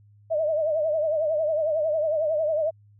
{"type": "tone with vibrato", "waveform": "sine", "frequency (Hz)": 622.3, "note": "D#5", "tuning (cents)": 0, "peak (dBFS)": -21, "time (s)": [0.3, 2.71], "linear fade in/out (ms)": 20, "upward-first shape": "triangle", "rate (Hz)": 11, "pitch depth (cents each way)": 110, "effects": ["added 103 Hz sine -52 dBFS peak until 2.99 s"]}